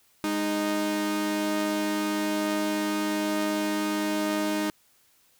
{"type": "tone pair together", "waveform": "sawtooth", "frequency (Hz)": [206.5, 309.2], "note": ["G#3", "D#4"], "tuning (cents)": [-10, -11], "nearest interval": "perfect fifth", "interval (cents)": 699, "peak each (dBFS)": [-28, -22], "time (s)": [0.24, 4.7], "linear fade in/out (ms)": 0, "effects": ["white hiss -63 dBFS RMS until 5.39 s"]}